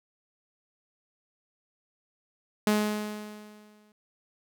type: tone with exponential decay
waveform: sawtooth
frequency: 211 Hz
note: G#3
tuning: 28 cents sharp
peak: -17 dBFS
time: 2.67-3.92 s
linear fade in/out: 2 ms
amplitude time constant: 270 ms
effects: none